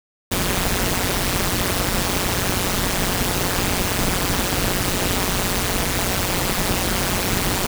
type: noise with amplitude modulation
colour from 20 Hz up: pink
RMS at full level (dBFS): -17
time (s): 0.31-7.67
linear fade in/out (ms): 10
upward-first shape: sine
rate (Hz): 184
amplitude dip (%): 95
effects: none